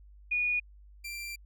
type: tone pair in turn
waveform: sine / sawtooth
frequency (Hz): 2454 / 2361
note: D#7 / D7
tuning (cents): -25 / +9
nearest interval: minor second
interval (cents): 66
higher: first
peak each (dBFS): -26 / -34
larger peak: first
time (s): 0.31-0.6 / 1.04-1.36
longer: second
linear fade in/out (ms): 10
effects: added 50 Hz sine -51 dBFS peak until 1.45 s